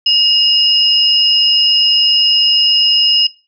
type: tone pair together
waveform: sine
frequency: 2859 / 5094 Hz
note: F7 / D#8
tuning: +40 / +40 cents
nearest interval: minor seventh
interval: 1000 cents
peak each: -11 dBFS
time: 0.06-3.27 s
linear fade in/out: 5 ms
effects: noise-tail reverb RT60 0.3 s tail -18 dB re dry